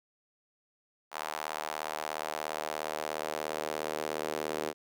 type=tone with high-pass filter sweep; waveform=sawtooth; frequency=77 Hz; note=D#2; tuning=17 cents flat; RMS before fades=-36 dBFS; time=1.11-4.74 s; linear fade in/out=50 ms; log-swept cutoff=870 to 420 Hz; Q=1.7; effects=none